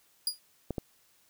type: tone with exponential decay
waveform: sawtooth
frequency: 4871 Hz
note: D#8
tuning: 38 cents flat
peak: -21 dBFS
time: 0.27-0.39 s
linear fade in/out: 2 ms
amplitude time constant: 25 ms
type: clicks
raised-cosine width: 2 ms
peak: -19 dBFS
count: 2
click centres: 0.707 / 0.782 s
effects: white hiss -66 dBFS RMS until 1.29 s